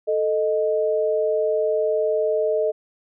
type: tone pair together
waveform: sine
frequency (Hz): 440 / 620.1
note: A4 / D#5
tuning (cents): 0 / -6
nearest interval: tritone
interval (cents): 594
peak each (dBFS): -21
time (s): 0.07-2.72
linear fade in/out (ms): 20
effects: none